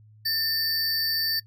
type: tone pair together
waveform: square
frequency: 1793 / 4579 Hz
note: A6 / D8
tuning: +32 / -45 cents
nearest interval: octave + major third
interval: 1623 cents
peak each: -32 / -25 dBFS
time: 0.25-1.4 s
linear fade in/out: 10 ms
effects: noise-tail reverb RT60 0.1 s tail -21 dB re dry + added 107 Hz sine -50 dBFS peak until 1.46 s